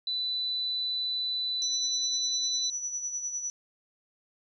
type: tone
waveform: sine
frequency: 3987 Hz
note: B7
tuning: 16 cents sharp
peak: -28 dBFS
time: 0.07-2.7 s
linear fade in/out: 2 ms
type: tone with tremolo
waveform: sine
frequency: 5920 Hz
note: F#8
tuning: in tune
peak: -29 dBFS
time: 1.62-3.5 s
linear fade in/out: 0 ms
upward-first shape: sine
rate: 9.9 Hz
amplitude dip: 55%
effects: none